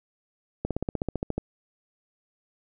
slowing click train, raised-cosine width 2 ms, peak -14 dBFS, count 12, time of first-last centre 0.65-1.38 s, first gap 57 ms, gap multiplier 1.03, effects none

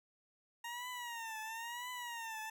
20% pulse tone with vibrato, 932.3 Hz, A#5, in tune, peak -37 dBFS, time 0.64-2.5 s, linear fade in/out 5 ms, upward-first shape triangle, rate 0.99 Hz, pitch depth 130 cents each way, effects none

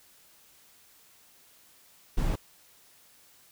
brown noise, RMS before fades -26 dBFS, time 2.17-2.36 s, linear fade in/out 10 ms, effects white hiss -59 dBFS RMS until 3.51 s

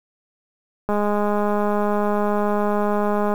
click train, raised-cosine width 1 ms, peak -9 dBFS, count 508, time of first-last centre 0.89-3.339 s, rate 207 Hz, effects 7-bit

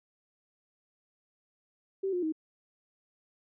sine tone with pitch steps, 386.6 / 357.1 / 315.3 Hz, G4 / F4 / D#4, -24 / +39 / +23 cents, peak -28 dBFS, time 2.03-2.324 s, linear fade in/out 10 ms, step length 98 ms, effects none

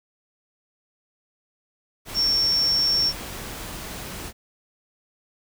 sine tone in noise, 5470 Hz, F8, 37 cents flat, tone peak -18 dBFS, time 2.14-3.13 s, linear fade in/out 50 ms, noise pink, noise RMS -35 dBFS, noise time 2.05-4.33 s, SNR +14 dB, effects none

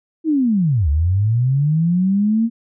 sine linear two-way sweep, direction down then up, 329.6 to 69.3 to 233.7 Hz, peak -13 dBFS, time 0.24-2.5 s, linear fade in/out 50 ms, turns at 0.89 s, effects none

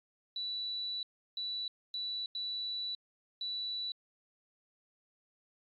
sine tone bursts at uneven times, 3951 Hz, B7, in tune, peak -35 dBFS, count 5, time 0.36-1.03 / 1.37-1.68 / 1.94-2.26 / 2.35-2.95 / 3.41-3.92 s, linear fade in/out 2 ms, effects AAC 64 kbps

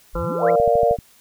sine exponential sweep, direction up, 30.34 to 2412 Hz, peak -26 dBFS, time 0.13-0.51 s, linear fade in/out 20 ms
harmonic tone, 170 Hz, F3, 46 cents flat, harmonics 1 / 2 / 3 / 5 / 6 / 7 / 8, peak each -29 / -33 / -25 / -38 / -34 / -37 / -31 dBFS, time 0.15-0.56 s, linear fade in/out 5 ms
sine chord, Bb major, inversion none, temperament equal, 466.2 / 587.3 / 698.5 Hz, Bb4 / D5 / F5, 0 / 0 / 0 cents, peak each -18 dBFS, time 0.4-0.97 s, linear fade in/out 50 ms
click train, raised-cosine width 5 ms, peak -18 dBFS, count 6, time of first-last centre 0.6-0.988 s, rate 12.9 Hz
effects white hiss -53 dBFS RMS until 1.2 s

